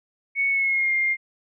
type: tone with pitch glide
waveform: sine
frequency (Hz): 2217 to 2116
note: C#7 to C7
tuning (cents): 0 to +19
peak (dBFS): -19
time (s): 0.35-1.17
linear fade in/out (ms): 50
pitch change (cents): -81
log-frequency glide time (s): 0.49-0.93
effects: none